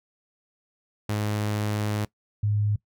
sawtooth / sine tone pair in turn, 105.1 / 104.25 Hz, G#2 / G#2, +21 / +7 cents, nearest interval unison, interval 14 cents, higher first, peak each -21 dBFS, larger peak neither, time 1.09-2.05 / 2.43-2.76 s, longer first, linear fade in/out 5 ms, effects noise-tail reverb RT60 0.1 s tail -20 dB re dry

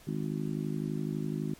harmonic tone, 51.91 Hz, G#1, in tune, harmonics 3 / 4 / 5 / 6 / 7, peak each -34 / -36 / -38 / -40 / -41 dBFS, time 0.07-1.54 s, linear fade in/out 5 ms, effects pink hiss -56 dBFS RMS until 1.59 s + MP3 64 kbps

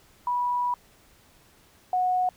sine tone pair in turn, 978 / 732.7 Hz, B5 / F#5, -17 / -17 cents, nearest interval perfect fourth, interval 500 cents, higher first, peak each -23 / -21 dBFS, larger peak second, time 0.27-0.74 / 1.93-2.29 s, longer first, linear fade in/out 2 ms, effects pink hiss -58 dBFS RMS until 2.36 s

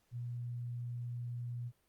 sine tone, 120.7 Hz, B2, 39 cents flat, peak -38 dBFS, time 0.11-1.72 s, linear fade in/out 50 ms, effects pink hiss -75 dBFS RMS until 1.88 s + Opus 48 kbps

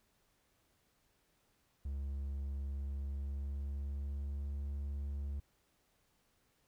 triangle tone with pitch glide, 69.3 to 70.63 Hz, C#2 to C#2, 0 to +33 cents, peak -35 dBFS, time 1.85-5.4 s, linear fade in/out 5 ms, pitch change +33 cents, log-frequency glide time 2.89-4.54 s, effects pink hiss -75 dBFS RMS until 6.67 s

